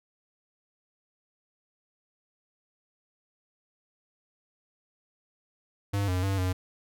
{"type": "tone with pitch steps", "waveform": "square", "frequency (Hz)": [100.4, 91.3, 97.4, 92.1], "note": ["G2", "F#2", "G2", "F#2"], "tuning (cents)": [42, -23, -11, -7], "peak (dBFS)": -26, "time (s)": [5.93, 6.53], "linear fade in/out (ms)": 10, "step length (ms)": 150, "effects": []}